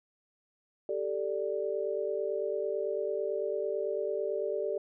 sine chord, G suspended second, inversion none, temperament just, 392 / 441 / 588 Hz, G4 / A4 / D5, 0 / +4 / +2 cents, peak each -34 dBFS, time 0.89-4.78 s, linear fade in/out 2 ms, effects none

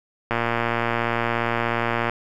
click train, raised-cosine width 0.5 ms, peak -7 dBFS, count 210, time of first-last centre 0.31-2.096 s, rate 117 Hz, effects 8-bit

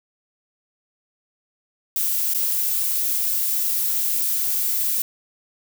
violet noise with dropouts, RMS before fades -22 dBFS, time 1.96-5.02 s, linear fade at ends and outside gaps 2 ms, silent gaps 2.338-2.346 s, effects none

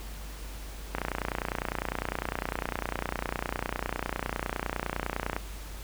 click train, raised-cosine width 0.5 ms, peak -14 dBFS, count 133, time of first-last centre 0.95-5.365 s, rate 29.9 Hz, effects added 50 Hz sine -39 dBFS peak until 5.83 s + pink hiss -46 dBFS RMS until 5.83 s

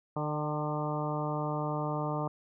harmonic tone with a mistuned harmonic, 150 Hz, D3, 37 cents sharp, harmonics 1 / 2 / 3 / 4 / 5 / 6 / 7 / 8, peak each -34 / -38 / -40 / -38 / -40 / -40 / -41 / -41 dBFS, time 0.16-2.28 s, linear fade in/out 5 ms, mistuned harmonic 5, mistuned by +27 cents, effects none

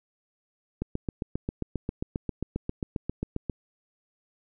click train, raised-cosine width 3 ms, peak -16 dBFS, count 21, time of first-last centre 0.82-3.497 s, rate 7.47 Hz, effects none

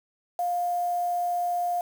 sine tone with quantisation, 705 Hz, F5, 16 cents sharp, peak -24 dBFS, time 0.39-1.81 s, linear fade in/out 2 ms, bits 7, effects none

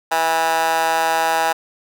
15% pulse tone with high-pass filter, 163.1 Hz, E3, 18 cents flat, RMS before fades -18 dBFS, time 0.11-1.53 s, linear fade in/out 10 ms, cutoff 910 Hz, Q 6.3, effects none

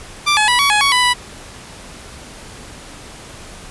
15% pulse tone with pitch steps, 1180 / 851 / 979 / 1125 / 839 / 1118 / 994 / 985 Hz, D6 / G#5 / B5 / C#6 / G#5 / C#6 / B5 / B5, +8 / +42 / -15 / +25 / +17 / +14 / +11 / -5 cents, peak -5 dBFS, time 0.26-1.14 s, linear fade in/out 20 ms, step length 110 ms, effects pink hiss -36 dBFS RMS until 3.7 s + resampled to 24000 Hz

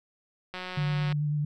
click train, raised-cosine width 0.3 ms, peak -21 dBFS, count 108, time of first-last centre 0.54-1.125 s, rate 183 Hz
sine tone with vibrato, 148.4 Hz, D3, 18 cents sharp, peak -25 dBFS, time 0.77-1.45 s, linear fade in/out 5 ms, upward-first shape sine, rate 9.1 Hz, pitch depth 18 cents each way
effects none

